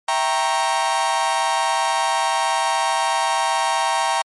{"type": "chord", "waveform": "40% pulse", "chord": "E diminished seventh", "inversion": "none", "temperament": "equal with one note detuned", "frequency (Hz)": [659.3, 784, 932.3, 1096.6], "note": ["E5", "G5", "Bb5", "Db6"], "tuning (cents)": [0, 0, 0, -19], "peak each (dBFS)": [-26, -22, -20, -25], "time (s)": [0.08, 4.22], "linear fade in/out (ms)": 5, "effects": ["MP3 48 kbps"]}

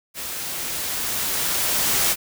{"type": "noise with level ramp", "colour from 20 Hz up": "white", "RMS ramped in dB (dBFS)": [-31, -19], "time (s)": [0.14, 2.16], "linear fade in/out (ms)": 50, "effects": []}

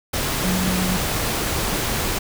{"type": "tone in noise", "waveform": "sine", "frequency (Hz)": 184, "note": "F#3", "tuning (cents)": -9, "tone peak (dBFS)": -21, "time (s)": [0.44, 0.97], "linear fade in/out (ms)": 10, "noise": "pink", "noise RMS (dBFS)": -23, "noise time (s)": [0.13, 2.19], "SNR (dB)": -1, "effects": []}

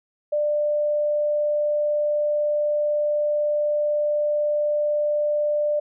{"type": "tone", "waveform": "sine", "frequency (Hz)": 594, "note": "D5", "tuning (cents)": 20, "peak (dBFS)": -19, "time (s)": [0.32, 5.8], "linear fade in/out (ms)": 10, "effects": []}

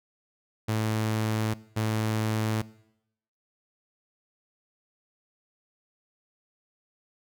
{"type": "tone pair in turn", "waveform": "sawtooth", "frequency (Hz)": [109.4, 109.4], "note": ["A2", "A2"], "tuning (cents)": [-9, -9], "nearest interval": "unison", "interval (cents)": 0, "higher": "neither", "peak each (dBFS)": -21, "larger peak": "neither", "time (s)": [[0.68, 1.54], [1.76, 2.62]], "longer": "neither", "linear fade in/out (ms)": 10, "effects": ["noise-tail reverb RT60 0.8 s tail -20 dB re dry"]}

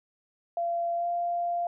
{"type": "tone with pitch glide", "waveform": "sine", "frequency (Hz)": [685, 694.2], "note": ["F5", "F5"], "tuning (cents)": [-34, -11], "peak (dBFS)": -26, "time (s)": [0.57, 1.67], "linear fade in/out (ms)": 2, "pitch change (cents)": 23, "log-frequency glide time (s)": [0.95, 1.07], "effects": []}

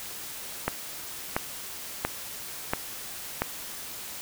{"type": "click train", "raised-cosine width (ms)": 0.5, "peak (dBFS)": -9, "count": 5, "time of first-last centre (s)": [0.68, 3.42], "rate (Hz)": 1.46, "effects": ["white hiss -39 dBFS RMS until 4.21 s"]}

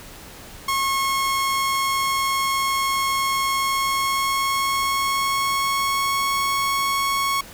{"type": "tone with pitch glide", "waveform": "sawtooth", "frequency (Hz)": [1088, 1103.2], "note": ["C#6", "C#6"], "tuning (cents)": [-33, -9], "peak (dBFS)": -16, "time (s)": [0.68, 7.41], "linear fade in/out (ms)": 5, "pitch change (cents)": 24, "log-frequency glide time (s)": [3.57, 6.32], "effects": ["pink hiss -41 dBFS RMS until 7.53 s"]}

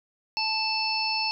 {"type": "harmonic tone", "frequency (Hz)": 880, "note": "A5", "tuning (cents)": 0, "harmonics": [1, 3, 5, 6], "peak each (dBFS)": [-30, -30, -30, -30], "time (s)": [0.37, 1.31], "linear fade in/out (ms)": 0, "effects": []}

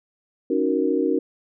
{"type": "chord", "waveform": "sine", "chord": "D# minor seventh", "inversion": "third", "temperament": "equal", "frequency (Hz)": [277.2, 311.1, 370, 466.2], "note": ["C#4", "D#4", "F#4", "A#4"], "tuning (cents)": [0, 0, 0, 0], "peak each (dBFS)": -24, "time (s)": [0.5, 1.19], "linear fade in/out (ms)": 5, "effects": []}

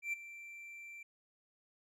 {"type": "tone with ADSR envelope", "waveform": "triangle", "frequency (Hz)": 2349, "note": "D7", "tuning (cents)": 0, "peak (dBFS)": -31, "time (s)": [0.02, 1.03], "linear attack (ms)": 110, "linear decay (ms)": 14, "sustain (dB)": -15, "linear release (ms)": 5, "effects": []}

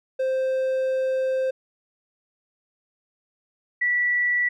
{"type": "tone pair in turn", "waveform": ["triangle", "sine"], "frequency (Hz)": [523.3, 1954.2], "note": ["C5", "B6"], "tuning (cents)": [0, -19], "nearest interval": "octave + major seventh", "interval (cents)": 2281, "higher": "second", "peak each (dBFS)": -19, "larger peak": "neither", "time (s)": [[0.19, 1.51], [3.81, 4.49]], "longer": "first", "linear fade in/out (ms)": 10, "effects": []}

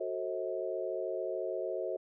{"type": "chord", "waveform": "sine", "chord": "F# diminished seventh", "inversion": "none", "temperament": "just", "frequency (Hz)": [370, 444, 532.8, 639.4], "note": ["F#4", "A4", "C5", "Eb5"], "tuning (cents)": [0, 16, 31, 47], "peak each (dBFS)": [-38, -40, -38, -38], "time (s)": [0, 1.97], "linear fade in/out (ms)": 10, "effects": []}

